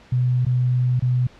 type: tone with dropouts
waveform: sine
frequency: 125.1 Hz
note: B2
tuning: 23 cents sharp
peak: -16 dBFS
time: 0.12-1.27 s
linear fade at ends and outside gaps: 5 ms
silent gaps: 0.451-0.465 / 0.996-1.022 s
effects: pink hiss -49 dBFS RMS until 1.39 s + low-pass 4000 Hz 12 dB/octave